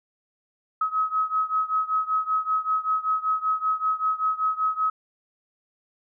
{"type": "beating tone pair", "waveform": "sine", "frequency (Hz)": [1275, 1280.2], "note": ["D#6", "D#6"], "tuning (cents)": [42, 49], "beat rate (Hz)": 5.2, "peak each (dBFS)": [-24, -26], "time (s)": [0.81, 4.9], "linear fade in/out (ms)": 5, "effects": []}